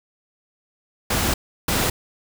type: noise bursts at uneven times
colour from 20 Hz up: pink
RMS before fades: -21 dBFS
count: 2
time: 1.1-1.34 / 1.68-1.9 s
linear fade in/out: 5 ms
effects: none